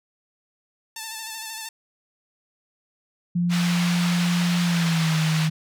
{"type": "tone with vibrato", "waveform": "5% pulse", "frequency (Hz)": 887, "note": "A5", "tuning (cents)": 14, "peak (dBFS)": -20, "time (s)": [0.96, 1.69], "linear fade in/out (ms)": 5, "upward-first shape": "sine", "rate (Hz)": 13, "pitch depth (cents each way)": 36}
{"type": "tone with pitch glide", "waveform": "sine", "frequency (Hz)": [174.61, 158.28], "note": ["F3", "D#3"], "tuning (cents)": [0, 30], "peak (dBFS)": -19, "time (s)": [3.35, 5.5], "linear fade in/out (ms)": 10, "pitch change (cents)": -170, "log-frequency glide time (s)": [4.64, 5.16]}
{"type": "band-pass noise", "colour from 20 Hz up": "white", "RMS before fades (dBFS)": -30, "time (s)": [3.49, 5.5], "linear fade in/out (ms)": 50, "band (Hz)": [700, 4000], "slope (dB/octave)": 12}
{"effects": []}